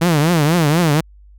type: tone with vibrato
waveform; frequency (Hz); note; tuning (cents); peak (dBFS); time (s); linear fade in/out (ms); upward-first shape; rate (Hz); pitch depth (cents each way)
sawtooth; 159.9; D#3; +48; -8; 0.01-1.01; 10; triangle; 4.1; 220
effects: added 50 Hz sine -41 dBFS peak until 1.38 s